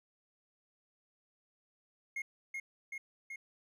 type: tone with echo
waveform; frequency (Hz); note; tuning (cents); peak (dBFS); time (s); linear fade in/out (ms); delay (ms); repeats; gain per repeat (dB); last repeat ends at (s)
triangle; 2149; C7; +46; -34; 2.16-2.22; 5; 380; 3; -2; 3.36
effects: none